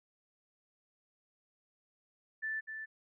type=tone with echo; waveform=sine; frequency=1760 Hz; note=A6; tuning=in tune; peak=-34 dBFS; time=2.42-2.61 s; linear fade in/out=20 ms; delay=250 ms; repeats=1; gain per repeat=-6 dB; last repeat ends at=2.86 s; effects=none